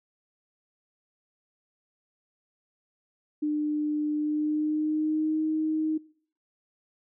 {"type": "tone with pitch glide", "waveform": "sine", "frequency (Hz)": [300, 312.7], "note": ["D4", "D#4"], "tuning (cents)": [37, 9], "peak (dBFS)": -24, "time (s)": [3.42, 5.98], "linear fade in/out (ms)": 10, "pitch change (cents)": 72, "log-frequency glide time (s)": [4.16, 5.41], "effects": ["noise-tail reverb RT60 0.5 s tail -21 dB re dry"]}